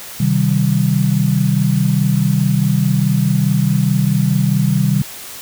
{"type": "chord", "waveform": "sine", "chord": "C minor", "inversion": "none", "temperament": "equal with one note detuned", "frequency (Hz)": [130.81, 155.56, 193.52], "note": ["C3", "Eb3", "G3"], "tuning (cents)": [0, 0, -22], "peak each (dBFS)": -16, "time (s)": [0.2, 5.02], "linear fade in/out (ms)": 5, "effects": ["white hiss -32 dBFS RMS until 5.41 s"]}